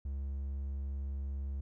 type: tone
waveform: triangle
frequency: 68.8 Hz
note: C#2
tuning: 12 cents flat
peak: -33 dBFS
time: 0.05-1.61 s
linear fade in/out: 5 ms
effects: none